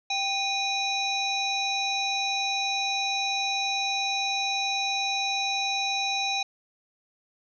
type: harmonic tone with a mistuned harmonic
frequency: 784 Hz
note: G5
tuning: in tune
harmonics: 1 / 3 / 5 / 7 / 8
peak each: -30 / -30 / -29 / -39 / -39 dBFS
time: 0.1-6.43 s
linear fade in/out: 5 ms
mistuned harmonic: 3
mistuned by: +84 cents
effects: none